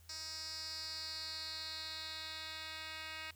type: tone with band-pass filter sweep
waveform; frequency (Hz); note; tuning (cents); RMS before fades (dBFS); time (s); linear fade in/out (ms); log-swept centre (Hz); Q
10% pulse; 315.8; D#4; +26; -45; 0.09-3.31; 5; 5600 to 3000; 4.1
effects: added 82 Hz sine -60 dBFS peak until 3.35 s + white hiss -67 dBFS RMS until 3.35 s